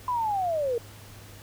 sine linear sweep, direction down, 1016 to 453.6 Hz, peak -24 dBFS, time 0.08-0.78 s, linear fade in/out 2 ms, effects added 102 Hz sine -47 dBFS peak until 1.42 s + pink hiss -49 dBFS RMS until 1.42 s

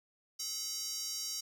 square tone with high-pass filter, 430.1 Hz, A4, 39 cents flat, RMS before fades -39 dBFS, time 0.39-1.41 s, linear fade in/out 10 ms, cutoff 5500 Hz, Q 4, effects none

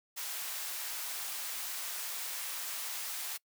white high-pass noise, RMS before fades -39 dBFS, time 0.16-3.38 s, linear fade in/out 20 ms, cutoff 740 Hz, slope 12 dB/octave, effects noise-tail reverb RT60 0.1 s tail -24 dB re dry

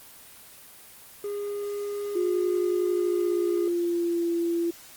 triangle tone, 408.6 Hz, G#4, 28 cents flat, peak -27 dBFS, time 1.24-3.68 s, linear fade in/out 2 ms
sine tone with pitch glide, 357.6 to 339.5 Hz, F4 to F4, +41 to -49 cents, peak -23 dBFS, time 2.15-4.71 s, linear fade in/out 10 ms, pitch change -90 cents, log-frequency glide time 2.82-4.33 s
effects white hiss -48 dBFS RMS until 4.96 s + Opus 24 kbps

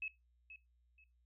sine tone with echo, 2585 Hz, E7, 34 cents flat, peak -39 dBFS, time 0.02-0.08 s, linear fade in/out 2 ms, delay 480 ms, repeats 2, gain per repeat -12 dB, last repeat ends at 1.04 s, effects noise-tail reverb RT60 0.2 s tail -18 dB re dry + added 60 Hz sine -70 dBFS peak until 1.25 s

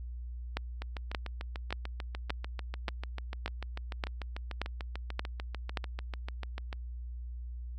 two click trains, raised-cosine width 0.3 ms, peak -16 / -23 dBFS, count 10 / 41, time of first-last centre 0.57-5.772 / 0.82-6.728 s, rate 1.73 / 6.77 Hz, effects added 60 Hz sine -38 dBFS peak until 7.78 s

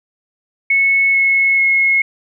sine tone with pitch steps, 2200 / 2185 / 2170 Hz, C#7 / C#7 / C#7, -14 / -26 / -37 cents, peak -10 dBFS, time 0.7-2.02 s, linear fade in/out 5 ms, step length 440 ms, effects none

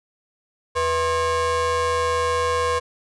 square ring-modulated tone, 286.4 Hz, D4, 43 cents flat, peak -17 dBFS, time 0.75-2.8 s, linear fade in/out 20 ms, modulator 777 Hz, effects resampled to 22050 Hz

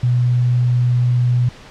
sine tone, 122.8 Hz, B2, 9 cents flat, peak -12 dBFS, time 0.03-1.49 s, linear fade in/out 5 ms, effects pink hiss -40 dBFS RMS until 1.7 s + low-pass 5000 Hz 12 dB/octave

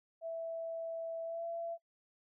sine tone with pitch glide, 659.3 to 673.2 Hz, E5 to E5, 0 to +36 cents, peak -37 dBFS, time 0.21-1.78 s, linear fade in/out 50 ms, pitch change +36 cents, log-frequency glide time 1.24-1.45 s, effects noise-tail reverb RT60 0.1 s tail -23 dB re dry

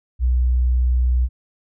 sine tone, 62 Hz, B1, 7 cents sharp, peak -14 dBFS, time 0.19-1.29 s, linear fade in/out 50 ms, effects none

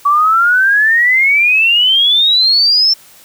sine exponential sweep, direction up, 1133 to 5400 Hz, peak -7 dBFS, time 0.05-2.94 s, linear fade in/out 10 ms, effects white hiss -42 dBFS RMS until 3.24 s

